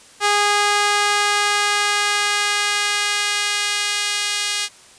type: tone with high-pass filter sweep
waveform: sawtooth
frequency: 411.5 Hz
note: G#4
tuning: 16 cents flat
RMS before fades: -19 dBFS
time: 0.2-4.69 s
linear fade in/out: 50 ms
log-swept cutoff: 870 to 2900 Hz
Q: 0.88
effects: white hiss -46 dBFS RMS until 4.98 s + resampled to 22050 Hz